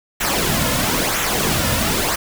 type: noise with flanger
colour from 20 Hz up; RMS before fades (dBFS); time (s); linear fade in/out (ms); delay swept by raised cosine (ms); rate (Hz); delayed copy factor
pink; -19; 0.2-2.16; 10; 0.21 to 2.61; 1; -0.6
effects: none